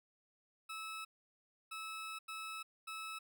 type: tone bursts at uneven times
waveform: 20% pulse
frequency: 1300 Hz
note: E6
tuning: 24 cents flat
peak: -38 dBFS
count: 4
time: 0.69-1.05 / 1.71-2.19 / 2.28-2.63 / 2.87-3.19 s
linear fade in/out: 10 ms
effects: none